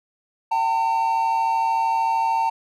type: tone pair together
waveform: triangle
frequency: 771.8 / 905 Hz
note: G5 / A5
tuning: -27 / +48 cents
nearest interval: minor third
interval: 275 cents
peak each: -24 / -17 dBFS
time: 0.51-2.5 s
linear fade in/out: 10 ms
effects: none